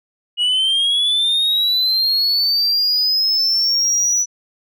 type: linear sweep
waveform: sine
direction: up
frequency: 2895 to 5940 Hz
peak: -11 dBFS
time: 0.37-4.26 s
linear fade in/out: 50 ms
effects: tanh soft clip ceiling -13 dBFS